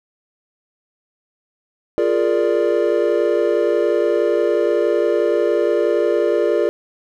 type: chord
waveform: triangle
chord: Bb dominant seventh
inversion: second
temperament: equal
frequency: 349.2 / 415.3 / 466.2 / 587.3 Hz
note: F4 / Ab4 / Bb4 / D5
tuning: 0 / 0 / 0 / 0 cents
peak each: -18 dBFS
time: 1.98-6.69 s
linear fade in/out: 0 ms
effects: none